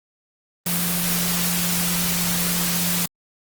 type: tone in noise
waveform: sine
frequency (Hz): 174.61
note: F3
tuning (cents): 0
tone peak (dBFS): -25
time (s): 0.66-3.06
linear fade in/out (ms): 5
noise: white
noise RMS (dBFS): -23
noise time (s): 0.66-3.06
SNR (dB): -5
effects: Opus 24 kbps